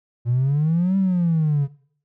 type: exponential two-way sweep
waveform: triangle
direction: up then down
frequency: 116.54 to 196 to 137.8 Hz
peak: -13 dBFS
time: 0.25-1.68 s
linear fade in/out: 50 ms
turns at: 0.97 s
effects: noise-tail reverb RT60 0.6 s tail -24 dB re dry + tanh soft clip ceiling -13 dBFS